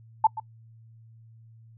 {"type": "tone with echo", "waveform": "sine", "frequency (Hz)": 880, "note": "A5", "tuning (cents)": 0, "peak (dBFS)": -14, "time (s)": [0.24, 0.27], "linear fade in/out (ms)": 5, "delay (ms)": 130, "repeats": 1, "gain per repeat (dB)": -15, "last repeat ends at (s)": 0.4, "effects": ["noise-tail reverb RT60 0.1 s tail -24 dB re dry", "added 113 Hz sine -49 dBFS peak until 1.77 s"]}